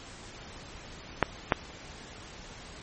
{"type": "clicks", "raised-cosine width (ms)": 0.5, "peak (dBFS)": -5, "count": 2, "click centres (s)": [1.227, 1.522], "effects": ["pink hiss -46 dBFS RMS until 2.82 s", "MP3 32 kbps"]}